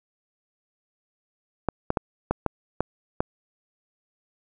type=clicks; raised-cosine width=1 ms; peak=-8 dBFS; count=7; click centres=1.687 / 1.904 / 1.972 / 2.31 / 2.463 / 2.806 / 3.205 s; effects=none